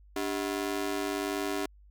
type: ring-modulated tone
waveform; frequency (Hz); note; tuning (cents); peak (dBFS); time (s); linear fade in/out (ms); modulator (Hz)
sawtooth; 343.4; F4; -29; -23; 0.16-1.66; 5; 50.7
effects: added 50 Hz sine -53 dBFS peak until 1.9 s

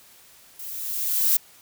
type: noise with level ramp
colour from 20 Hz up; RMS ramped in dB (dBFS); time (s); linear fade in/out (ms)
violet; -37 to -18; 0.59-1.37; 5
effects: white hiss -52 dBFS RMS until 1.61 s

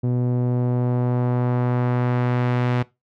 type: tone with low-pass filter sweep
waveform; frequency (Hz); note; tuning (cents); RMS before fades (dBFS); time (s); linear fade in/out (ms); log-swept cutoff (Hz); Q
sawtooth; 123.3; B2; -2; -21; 0.03-2.83; 10; 380 to 2700; 0.81
effects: noise-tail reverb RT60 0.2 s tail -18 dB re dry

